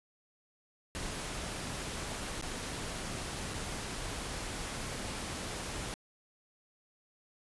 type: noise with dropouts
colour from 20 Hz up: pink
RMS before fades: -39 dBFS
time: 0.95-5.94 s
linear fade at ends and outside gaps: 0 ms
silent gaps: 2.413-2.424 / 3.537-3.541 s
effects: resampled to 24000 Hz